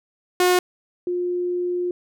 sawtooth / sine tone pair in turn, 361.2 / 355.6 Hz, F#4 / F4, -42 / +31 cents, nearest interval unison, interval 27 cents, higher first, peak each -11 / -21 dBFS, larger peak first, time 0.4-0.59 / 1.07-1.91 s, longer second, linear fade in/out 2 ms, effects none

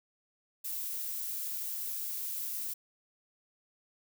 violet noise, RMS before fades -37 dBFS, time 0.64-2.74 s, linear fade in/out 10 ms, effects none

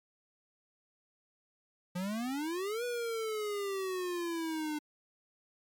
square exponential two-way sweep, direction up then down, 174.1 to 490.6 to 298.3 Hz, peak -34 dBFS, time 1.95-4.79 s, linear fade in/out 10 ms, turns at 2.84 s, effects MP3 96 kbps

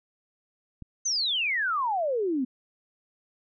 click, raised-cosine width 5 ms, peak -28 dBFS, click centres 0.823 s
sine exponential sweep, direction down, 6360 to 243.7 Hz, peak -24 dBFS, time 1.05-2.45 s, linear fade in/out 10 ms
effects none

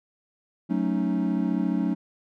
triangle chord, D# half-diminished seventh, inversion first, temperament equal, 185 / 220 / 277.2 / 311.1 Hz, F#3 / A3 / C#4 / D#4, 0 / 0 / 0 / 0 cents, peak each -25 / -26 / -26 / -28 dBFS, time 0.69-1.95 s, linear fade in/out 20 ms, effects none

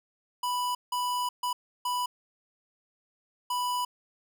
square tone bursts at uneven times, 987.8 Hz, B5, in tune, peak -28 dBFS, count 5, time 0.43-0.75 / 0.92-1.29 / 1.43-1.53 / 1.85-2.06 / 3.5-3.85 s, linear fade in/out 5 ms, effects none

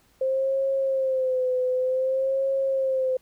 sine tone with vibrato, 523.3 Hz, C5, in tune, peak -21 dBFS, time 0.21-3.17 s, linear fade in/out 5 ms, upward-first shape sine, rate 0.54 Hz, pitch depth 56 cents each way, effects pink hiss -62 dBFS RMS until 3.21 s

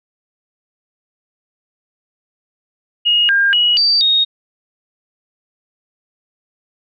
sine tone with pitch steps, 2872 / 1606 / 2910 / 4644 / 3731 Hz, F7 / G6 / F#7 / D8 / A#7, +48 / +41 / -29 / -20 / +1 cents, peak -10 dBFS, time 3.05-4.25 s, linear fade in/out 20 ms, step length 240 ms, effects none

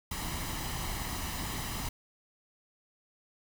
pink noise with comb filter, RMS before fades -36 dBFS, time 0.11-1.89 s, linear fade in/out 5 ms, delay 1 ms, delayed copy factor +0.55, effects none

